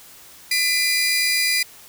sawtooth tone cluster, 2008 / 2394 / 4876 Hz, B6 / D7 / D#8, +28 / +33 / -36 cents, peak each -19 dBFS, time 0.51-1.63 s, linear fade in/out 5 ms, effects white hiss -45 dBFS RMS until 1.88 s

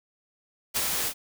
white noise with ADSR envelope, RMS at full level -25 dBFS, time 0.74-1.14 s, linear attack 28 ms, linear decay 32 ms, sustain -3 dB, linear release 69 ms, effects none

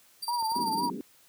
sawtooth tone with tremolo, 4699 Hz, D8, in tune, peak -29 dBFS, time 0.22-0.89 s, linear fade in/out 10 ms, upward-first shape sine, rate 18 Hz, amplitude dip 75%
sine tone with vibrato, 924 Hz, A#5, 16 cents flat, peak -27 dBFS, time 0.28-0.9 s, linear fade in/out 2 ms, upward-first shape sine, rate 4 Hz, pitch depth 83 cents each way
clicks, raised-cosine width 1 ms, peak -33 dBFS, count 6, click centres 0.426 / 0.519 / 0.555 / 0.591 / 0.68 / 0.728 s
pink band-pass noise, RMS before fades -36 dBFS, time 0.56-1.01 s, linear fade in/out 0 ms, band 180 to 390 Hz, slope 48 dB/octave
effects white hiss -60 dBFS RMS until 1.28 s + high-pass 60 Hz 12 dB/octave

